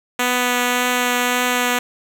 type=tone with vibrato; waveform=5% pulse; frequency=246.9 Hz; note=B3; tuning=in tune; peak=-5 dBFS; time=0.19-1.79 s; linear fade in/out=5 ms; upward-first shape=triangle; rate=1.8 Hz; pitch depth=10 cents each way; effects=none